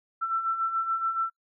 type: beating tone pair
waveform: sine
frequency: 1333 / 1340 Hz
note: E6 / E6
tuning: +19 / +28 cents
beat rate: 7 Hz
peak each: -33 / -26 dBFS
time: 0.21-1.3 s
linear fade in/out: 20 ms
effects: noise-tail reverb RT60 0.1 s tail -23 dB re dry